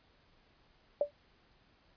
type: tone with exponential decay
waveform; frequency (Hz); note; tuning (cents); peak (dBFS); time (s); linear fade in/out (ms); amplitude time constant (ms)
sine; 581; D5; -19; -22; 1.01-1.11; 2; 20
effects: pink hiss -67 dBFS RMS until 1.96 s + resampled to 11025 Hz